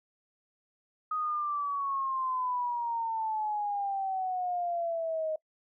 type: exponential sweep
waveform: sine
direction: down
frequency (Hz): 1256 to 622.3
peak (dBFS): -29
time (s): 1.11-5.36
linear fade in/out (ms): 5
effects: noise-tail reverb RT60 0.1 s tail -22 dB re dry